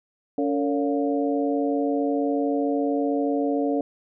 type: harmonic tone with a mistuned harmonic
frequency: 141.3 Hz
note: C#3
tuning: 34 cents sharp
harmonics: 2 / 3 / 4 / 5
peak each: -23 / -27 / -29 / -31 dBFS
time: 0.38-3.81 s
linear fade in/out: 2 ms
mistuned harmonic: 3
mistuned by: +110 cents
effects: none